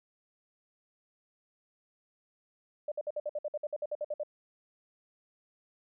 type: tone bursts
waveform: sine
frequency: 596 Hz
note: D5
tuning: 25 cents sharp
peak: -31 dBFS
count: 15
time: 2.88-4.234 s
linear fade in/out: 5 ms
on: 38 ms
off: 56 ms
effects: none